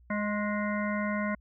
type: harmonic tone with a mistuned harmonic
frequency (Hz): 207.7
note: G#3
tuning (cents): 0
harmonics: 1 / 3 / 5 / 7 / 9 / 10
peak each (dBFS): -30 / -35 / -37 / -38 / -40 / -40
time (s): 0.1-1.35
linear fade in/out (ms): 5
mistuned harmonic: 5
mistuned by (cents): +29
effects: added 60 Hz sine -55 dBFS peak until 1.4 s